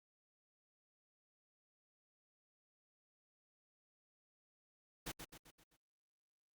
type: noise with echo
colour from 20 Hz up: pink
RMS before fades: -44 dBFS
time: 5.06-5.12 s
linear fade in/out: 10 ms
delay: 130 ms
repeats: 5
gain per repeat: -6 dB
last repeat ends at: 5.77 s
effects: Opus 48 kbps